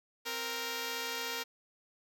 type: tone pair together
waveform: 5% pulse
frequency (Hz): 261.6 / 466.1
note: C4 / A#4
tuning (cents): 0 / 0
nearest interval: minor seventh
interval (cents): 1000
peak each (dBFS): -33 / -24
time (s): 0.25-1.44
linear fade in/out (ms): 20
effects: none